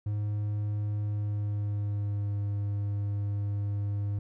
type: tone with pitch glide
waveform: triangle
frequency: 104.2 to 101.76 Hz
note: G#2 to G#2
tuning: +6 to -35 cents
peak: -26 dBFS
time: 0.06-4.19 s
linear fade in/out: 5 ms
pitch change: -41 cents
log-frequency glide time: 1.03-2.37 s
effects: none